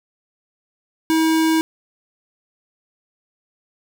square tone, 320.9 Hz, E4, 46 cents flat, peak -15 dBFS, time 1.1-1.61 s, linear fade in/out 0 ms, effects none

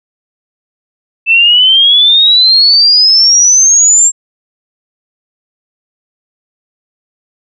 sine exponential sweep, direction up, 2634 to 7510 Hz, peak -3 dBFS, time 1.26-4.12 s, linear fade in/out 50 ms, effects none

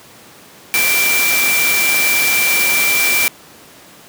sine tone in noise, 2349 Hz, D7, in tune, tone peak -14 dBFS, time 0.74-3.28 s, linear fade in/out 0 ms, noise white, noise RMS -17 dBFS, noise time 0.74-3.28 s, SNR 0 dB, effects pink hiss -41 dBFS RMS until 4.08 s + high-pass 150 Hz 12 dB/octave

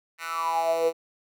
10% pulse tone with high-pass filter sweep, 165.3 Hz, E3, 5 cents sharp, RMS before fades -26 dBFS, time 0.18-0.93 s, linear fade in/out 50 ms, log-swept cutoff 1700 to 430 Hz, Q 9, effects none

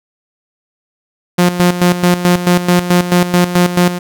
sawtooth tone with tremolo, 177.3 Hz, F3, 26 cents sharp, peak -3 dBFS, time 1.38-3.99 s, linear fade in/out 10 ms, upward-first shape square, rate 4.6 Hz, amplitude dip 70%, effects none

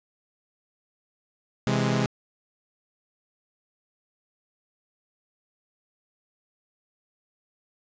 sawtooth chord, C augmented, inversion none, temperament equal, 130.81 / 164.81 / 207.7 Hz, C3 / E3 / G#3, 0 / 0 / 0 cents, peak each -21 / -26 / -22 dBFS, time 1.67-2.06 s, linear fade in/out 0 ms, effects resampled to 16000 Hz + 9-bit

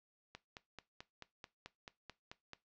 click train, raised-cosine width 0.2 ms, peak -30 dBFS, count 11, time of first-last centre 0.35-2.533 s, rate 4.58 Hz, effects noise-tail reverb RT60 0.2 s tail -18 dB re dry + low-pass 5000 Hz 12 dB/octave

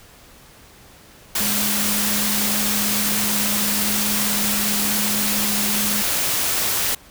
sine tone in noise, 207.7 Hz, G#3, in tune, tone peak -26 dBFS, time 1.4-6.02 s, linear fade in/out 5 ms, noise white, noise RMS -21 dBFS, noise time 1.35-6.95 s, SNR -8 dB, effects pink hiss -47 dBFS RMS until 7.1 s

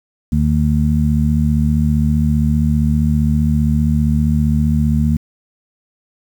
harmonic tone, 75.2 Hz, D2, 42 cents sharp, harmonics 1 / 2 / 3, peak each -16 / -16 / -16 dBFS, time 0.32-5.17 s, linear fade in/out 5 ms, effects 7-bit

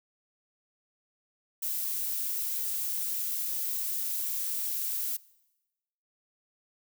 violet noise, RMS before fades -32 dBFS, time 1.62-5.17 s, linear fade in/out 10 ms, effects noise-tail reverb RT60 1.0 s tail -22 dB re dry

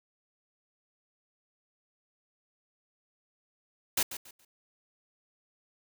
white noise with echo, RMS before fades -27 dBFS, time 3.97-4.03 s, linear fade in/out 5 ms, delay 140 ms, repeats 3, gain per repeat -12 dB, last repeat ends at 4.45 s, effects none

